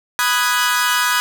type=chord; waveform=sawtooth; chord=G# minor seventh; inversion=first; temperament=equal; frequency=987.8 / 1244.5 / 1480 / 1661.2 Hz; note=B5 / D#6 / F#6 / G#6; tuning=0 / 0 / 0 / 0 cents; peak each=-17 dBFS; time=0.19-1.2 s; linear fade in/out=0 ms; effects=none